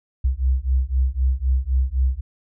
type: beating tone pair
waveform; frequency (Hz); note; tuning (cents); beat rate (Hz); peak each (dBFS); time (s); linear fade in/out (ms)
sine; 63 / 66.9; B1 / C2; +35 / +39; 3.9; -20; 0.24-2.21; 10
effects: none